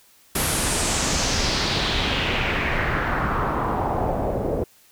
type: noise with low-pass filter sweep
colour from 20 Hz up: pink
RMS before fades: -23 dBFS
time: 0.35-4.64 s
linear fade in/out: 5 ms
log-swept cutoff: 12000 to 490 Hz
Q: 2.5
effects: white hiss -55 dBFS RMS until 4.91 s